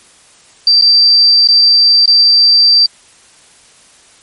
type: tone with dropouts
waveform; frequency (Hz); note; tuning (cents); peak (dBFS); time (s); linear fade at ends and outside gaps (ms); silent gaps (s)
sine; 4683; D8; -6; -4; 0.67-2.86; 2; 0.813-0.821 / 1.474-1.486 / 2.058-2.077
effects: white hiss -44 dBFS RMS until 4.22 s + MP3 48 kbps